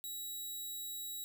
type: tone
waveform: 5% pulse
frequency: 3870 Hz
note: B7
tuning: 36 cents flat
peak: -33 dBFS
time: 0.04-1.24 s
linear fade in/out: 0 ms
effects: none